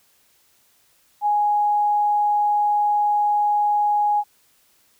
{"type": "tone", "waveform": "sine", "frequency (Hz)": 830.6, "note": "G#5", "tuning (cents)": 0, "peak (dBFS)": -16, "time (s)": [1.21, 4.24], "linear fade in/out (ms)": 50, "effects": ["white hiss -60 dBFS RMS until 4.99 s"]}